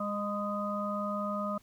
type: harmonic tone with a mistuned harmonic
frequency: 204.9 Hz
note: G#3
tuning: 23 cents flat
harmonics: 1 / 3 / 5 / 6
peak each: -35 / -36 / -44 / -35 dBFS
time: 0-1.58 s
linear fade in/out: 5 ms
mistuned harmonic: 6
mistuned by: +21 cents
effects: pink hiss -64 dBFS RMS until 1.62 s